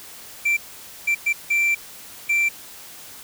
triangle tone bursts at uneven times, 2349 Hz, D7, in tune, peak -15 dBFS, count 5, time 0.45-0.57 / 1.07-1.15 / 1.26-1.33 / 1.5-1.75 / 2.29-2.49 s, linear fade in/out 10 ms, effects white hiss -41 dBFS RMS until 3.23 s

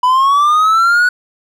triangle linear sweep, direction up, 987.8 to 1480 Hz, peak -6 dBFS, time 0.03-1.09 s, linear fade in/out 5 ms, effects none

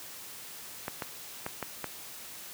clicks, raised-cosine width 0.5 ms, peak -18 dBFS, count 5, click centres 0.881 / 1.022 / 1.464 / 1.627 / 1.843 s, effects white hiss -45 dBFS RMS until 2.53 s + high-pass 80 Hz 12 dB/octave

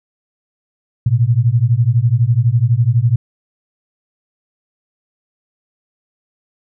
sine beating tone pair, 112.5 / 124.5 Hz, A2 / B2, +39 / +14 cents, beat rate 12 Hz, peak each -13 dBFS, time 1.06-3.16 s, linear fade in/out 5 ms, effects none

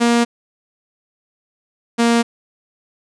sawtooth tone pair in turn, 236.1 / 233.9 Hz, A#3 / A#3, +22 / +6 cents, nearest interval unison, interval 16 cents, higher first, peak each -8 dBFS, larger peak neither, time 0-0.25 / 1.98-2.23 s, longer neither, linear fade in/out 20 ms, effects resampled to 22050 Hz + 8-bit

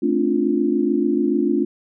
sine chord, D minor seventh, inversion second, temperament equal with one note detuned, 220 / 266.8 / 293.7 / 349.2 Hz, A3 / C4 / D4 / F4, 0 / +34 / 0 / 0 cents, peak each -23 / -22 / -21 / -21 dBFS, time 0.02-1.65 s, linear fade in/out 10 ms, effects none

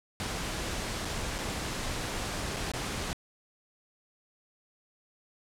pink noise with dropouts, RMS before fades -34 dBFS, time 0.2-3.13 s, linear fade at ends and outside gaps 0 ms, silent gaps 1.048-1.053 / 1.382-1.387 / 2.563-2.567 / 2.717-2.736 s, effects low-pass 9000 Hz 12 dB/octave

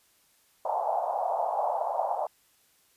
white band-pass noise, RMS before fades -29 dBFS, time 0.65-2.27 s, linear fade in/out 2 ms, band 610 to 880 Hz, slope 48 dB/octave, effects white hiss -65 dBFS RMS until 2.96 s + resampled to 32000 Hz

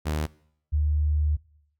sawtooth / sine tone pair in turn, 76.5 / 74.93 Hz, D#2 / D2, -29 / +35 cents, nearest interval unison, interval 36 cents, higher first, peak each -21 / -20 dBFS, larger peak second, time 0.05-0.27 / 0.72-1.37 s, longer second, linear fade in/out 20 ms, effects noise-tail reverb RT60 0.7 s tail -22 dB re dry

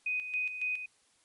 sine tone with tremolo, 2498 Hz, D#7, 6 cents sharp, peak -29 dBFS, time 0.06-0.86 s, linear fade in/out 5 ms, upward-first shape square, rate 3.6 Hz, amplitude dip 60%, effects white hiss -68 dBFS RMS until 1.24 s + MP3 48 kbps

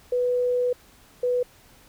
sine tone pair in turn, 493.9 / 493.9 Hz, B4 / B4, 0 / 0 cents, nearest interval unison, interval 0 cents, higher neither, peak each -20 dBFS, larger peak neither, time 0.12-0.73 / 1.23-1.43 s, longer first, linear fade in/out 5 ms, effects pink hiss -54 dBFS RMS until 1.88 s

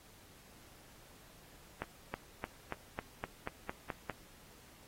accelerating click train, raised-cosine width 0.5 ms, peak -22 dBFS, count 10, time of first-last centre 1.82-4.097 s, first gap 320 ms, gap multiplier 0.94, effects pink hiss -60 dBFS RMS until 4.87 s + AAC 48 kbps

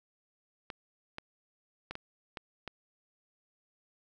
clicks, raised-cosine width 0.3 ms, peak -23 dBFS, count 6, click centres 0.702 / 1.184 / 1.91 / 1.954 / 2.372 / 2.677 s, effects none

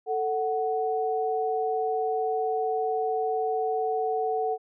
sine tone pair together, 442.2 / 743 Hz, A4 / F#5, +9 / +7 cents, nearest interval major sixth, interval 898 cents, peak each -27 dBFS, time 0.06-4.58 s, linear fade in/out 50 ms, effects none

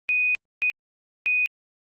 sine tone bursts at uneven times, 2489 Hz, D#7, in tune, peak -19 dBFS, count 3, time 0.09-0.35 / 0.62-0.7 / 1.26-1.46 s, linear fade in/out 0 ms, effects Opus 32 kbps

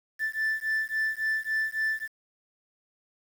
sine beating tone pair, 1760 / 1763.6 Hz, A6 / A6, 0 / +4 cents, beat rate 3.6 Hz, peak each -27 dBFS, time 0.19-2.08 s, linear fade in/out 50 ms, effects tanh soft clip ceiling -23 dBFS + 8-bit

